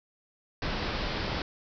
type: low-pass noise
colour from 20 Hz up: pink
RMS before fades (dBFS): -32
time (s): 0.62-1.42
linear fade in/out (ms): 2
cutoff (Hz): 5300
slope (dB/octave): 96
effects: none